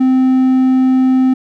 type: tone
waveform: triangle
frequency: 259.3 Hz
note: C4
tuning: 15 cents flat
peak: -6 dBFS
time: 0-1.34 s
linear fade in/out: 10 ms
effects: none